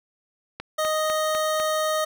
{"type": "click train", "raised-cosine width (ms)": 0.3, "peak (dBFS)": -16, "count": 5, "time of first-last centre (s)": [0.6, 1.6], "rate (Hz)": 4}
{"type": "tone", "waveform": "25% pulse", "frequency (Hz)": 622.3, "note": "D#5", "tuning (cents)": 0, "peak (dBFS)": -18, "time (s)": [0.78, 2.05], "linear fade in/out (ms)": 10}
{"effects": []}